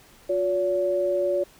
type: tone pair together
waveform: sine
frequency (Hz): 358.4 / 568.9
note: F4 / C#5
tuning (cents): +45 / +45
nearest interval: minor sixth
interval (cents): 800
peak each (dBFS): -26 / -22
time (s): 0.29-1.44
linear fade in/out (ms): 10
effects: pink hiss -53 dBFS RMS until 1.59 s